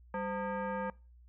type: tone with frequency modulation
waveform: sine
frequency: 196 Hz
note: G3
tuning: in tune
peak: -33 dBFS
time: 0.14-0.9 s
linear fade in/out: 2 ms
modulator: 712 Hz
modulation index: 1.6
effects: noise-tail reverb RT60 0.3 s tail -22 dB re dry + added 60 Hz sine -55 dBFS peak until 1.28 s